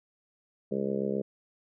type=harmonic tone; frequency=67.7 Hz; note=C#2; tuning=40 cents flat; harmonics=2 / 3 / 4 / 5 / 6 / 7 / 8 / 9; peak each=-43 / -32 / -44 / -38 / -33 / -35 / -38 / -42 dBFS; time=0.71-1.22 s; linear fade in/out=10 ms; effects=none